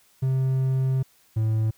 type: tone pair in turn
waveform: triangle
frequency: 131.8 / 110.05 Hz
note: C3 / A2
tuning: +13 / +1 cents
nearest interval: minor third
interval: 312 cents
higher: first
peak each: -18 dBFS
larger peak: neither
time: 0.22-1.03 / 1.36-1.71 s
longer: first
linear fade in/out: 10 ms
effects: white hiss -60 dBFS RMS until 1.77 s